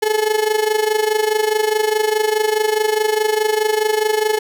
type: tone with amplitude modulation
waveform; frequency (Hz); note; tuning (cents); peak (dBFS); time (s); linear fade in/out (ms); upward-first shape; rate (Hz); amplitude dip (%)
35% pulse; 430; A4; -40; -10; 0.02-4.39; 10; sine; 24.8; 75
effects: none